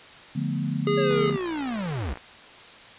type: chord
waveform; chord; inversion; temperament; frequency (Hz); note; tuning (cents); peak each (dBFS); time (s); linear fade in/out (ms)
sine; B half-diminished seventh; first; equal with one note detuned; 146.83 / 175.93 / 220 / 246.9; D3 / F3 / A3 / B3; 0 / +13 / 0 / 0; -28 / -31 / -31 / -31; 0.35-1.37; 10
type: tone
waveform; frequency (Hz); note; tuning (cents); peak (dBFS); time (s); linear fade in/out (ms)
square; 410.4; G#4; -21; -22; 0.87-1.3; 2
type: linear sweep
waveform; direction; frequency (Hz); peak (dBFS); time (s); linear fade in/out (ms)
square; down; 560 to 54.1; -28; 0.97-2.14; 10
type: click train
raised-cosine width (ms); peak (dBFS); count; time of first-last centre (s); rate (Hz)
0.5; -24; 65; 1.11-2.173; 60.2
effects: white hiss -46 dBFS RMS until 2.98 s + resampled to 8000 Hz